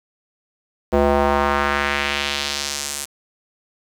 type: tone with band-pass filter sweep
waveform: square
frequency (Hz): 71.2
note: C#2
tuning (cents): +47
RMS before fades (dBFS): -20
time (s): 0.92-3.06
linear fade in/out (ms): 20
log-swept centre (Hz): 520 to 9300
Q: 1.4
effects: 7-bit